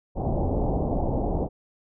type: low-pass noise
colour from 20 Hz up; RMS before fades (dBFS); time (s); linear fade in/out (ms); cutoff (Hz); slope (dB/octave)
pink; -25; 0.15-1.49; 50; 830; 48
effects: none